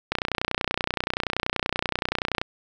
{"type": "click train", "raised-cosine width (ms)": 0.3, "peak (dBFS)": -7, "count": 71, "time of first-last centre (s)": [0.12, 2.415], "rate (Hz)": 30.5, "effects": []}